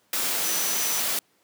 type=tone in noise; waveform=sine; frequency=5960 Hz; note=F#8; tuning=12 cents sharp; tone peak=-30 dBFS; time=0.44-1 s; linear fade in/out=2 ms; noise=white; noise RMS=-26 dBFS; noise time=0.13-1.19 s; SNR=-7 dB; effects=pink hiss -65 dBFS RMS until 1.43 s + high-pass 200 Hz 12 dB/octave